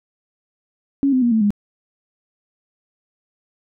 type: tone with pitch steps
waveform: sine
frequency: 277.2 / 257.1 / 238.5 / 221.3 / 205.3 Hz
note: C#4 / C4 / A#3 / A3 / G#3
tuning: 0 / -30 / +40 / +10 / -20 cents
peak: -13 dBFS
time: 1.03-1.505 s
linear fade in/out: 0 ms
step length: 95 ms
effects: none